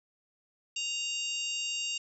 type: harmonic tone with a mistuned harmonic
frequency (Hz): 932.3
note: A#5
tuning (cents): 0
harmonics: 3 / 4 / 5 / 6 / 7 / 8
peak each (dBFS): -33 / -44 / -43 / -45 / -46 / -39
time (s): 0.76-1.98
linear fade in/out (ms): 5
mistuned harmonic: 7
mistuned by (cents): -15
effects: none